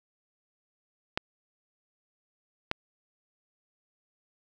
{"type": "clicks", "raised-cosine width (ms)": 0.3, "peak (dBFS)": -11, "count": 2, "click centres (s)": [1.175, 2.714], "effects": ["8-bit"]}